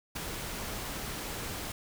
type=noise with ADSR envelope; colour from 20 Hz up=pink; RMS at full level=-33 dBFS; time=0.15-1.72 s; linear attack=14 ms; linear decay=10 ms; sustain=-5 dB; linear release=3 ms; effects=none